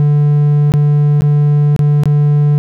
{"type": "tone with dropouts", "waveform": "triangle", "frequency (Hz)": 146.83, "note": "D3", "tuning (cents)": 0, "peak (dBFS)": -5, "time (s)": [0, 2.58], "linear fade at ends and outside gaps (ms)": 0, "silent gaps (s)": [[0.72, 0.738], [1.208, 1.22], [1.763, 1.792], [2.035, 2.056]], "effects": []}